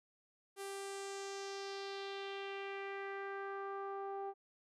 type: tone with low-pass filter sweep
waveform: sawtooth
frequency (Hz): 394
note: G4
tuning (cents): +9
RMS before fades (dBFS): -44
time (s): 0.56-4.34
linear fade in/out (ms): 50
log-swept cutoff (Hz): 11000 to 820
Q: 2.4
effects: none